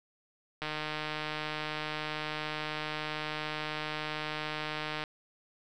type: click train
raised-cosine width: 0.3 ms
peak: -19 dBFS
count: 677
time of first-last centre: 0.62-5.038 s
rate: 153 Hz
effects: none